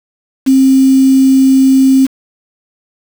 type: tone with quantisation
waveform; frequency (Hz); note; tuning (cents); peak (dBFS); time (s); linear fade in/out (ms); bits
sine; 265.9; C4; +28; -4; 0.46-2.07; 20; 4
effects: none